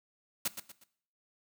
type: noise with echo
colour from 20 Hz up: white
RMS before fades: -31 dBFS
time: 0.45-0.48 s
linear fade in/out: 5 ms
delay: 120 ms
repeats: 3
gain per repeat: -9 dB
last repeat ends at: 0.84 s
effects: noise-tail reverb RT60 0.6 s tail -17 dB re dry